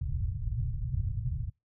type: low-pass noise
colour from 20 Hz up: white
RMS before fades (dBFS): -32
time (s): 0.01-1.5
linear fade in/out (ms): 10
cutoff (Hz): 130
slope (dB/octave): 48
effects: noise-tail reverb RT60 0.2 s tail -25 dB re dry